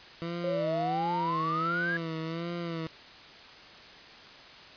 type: tone with vibrato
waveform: 20% pulse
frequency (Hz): 166.4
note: E3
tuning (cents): +17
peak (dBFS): -28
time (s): 0.22-2.87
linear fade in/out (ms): 0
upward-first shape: sine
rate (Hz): 1.4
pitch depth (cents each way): 66
type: exponential sweep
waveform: sine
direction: up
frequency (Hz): 523.3 to 1677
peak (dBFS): -28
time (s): 0.44-1.97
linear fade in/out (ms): 2
effects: white hiss -49 dBFS RMS until 4.76 s + resampled to 11025 Hz